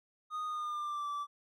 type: tone with pitch glide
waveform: triangle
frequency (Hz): 1238 to 1161.8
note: D#6 to D6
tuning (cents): -9 to -19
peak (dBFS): -33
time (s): 0.3-1.27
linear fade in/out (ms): 50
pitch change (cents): -110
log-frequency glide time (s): 0.46-1.09
effects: none